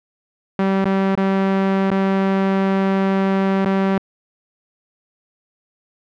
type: tone with dropouts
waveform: sawtooth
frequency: 193.3 Hz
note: G3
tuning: 24 cents flat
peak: -11 dBFS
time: 0.59-3.98 s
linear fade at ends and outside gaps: 2 ms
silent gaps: 0.844-0.855 / 1.152-1.175 / 1.904-1.914 / 3.65-3.658 s
effects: low-pass 2000 Hz 12 dB/octave